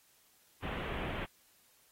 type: low-pass noise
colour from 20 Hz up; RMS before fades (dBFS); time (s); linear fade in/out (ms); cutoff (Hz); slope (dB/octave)
pink; -39; 0.62-1.26; 20; 3200; 48
effects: white hiss -67 dBFS RMS until 1.91 s + AAC 48 kbps